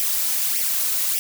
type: noise with flanger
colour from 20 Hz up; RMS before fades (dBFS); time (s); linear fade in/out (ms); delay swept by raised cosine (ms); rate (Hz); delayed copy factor
blue; -22; 0-1.19; 0; 0.36 to 4.06; 1.7; +0.75
effects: none